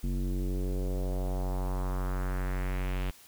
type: tone with low-pass filter sweep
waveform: square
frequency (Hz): 46.3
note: F#1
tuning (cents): +2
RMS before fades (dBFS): -31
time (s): 0.03-3.11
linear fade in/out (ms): 10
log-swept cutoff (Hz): 250 to 3000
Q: 2.2
effects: white hiss -55 dBFS RMS until 3.27 s